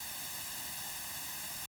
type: noise with comb filter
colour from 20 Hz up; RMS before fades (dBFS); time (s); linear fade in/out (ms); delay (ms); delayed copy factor
white; -41; 0-1.66; 5; 1.1; +0.75
effects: high-pass 60 Hz 12 dB/octave + AAC 64 kbps